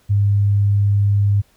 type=tone; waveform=sine; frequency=101.3 Hz; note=G#2; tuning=43 cents flat; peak=-12 dBFS; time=0.09-1.42 s; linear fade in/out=20 ms; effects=pink hiss -57 dBFS RMS until 1.56 s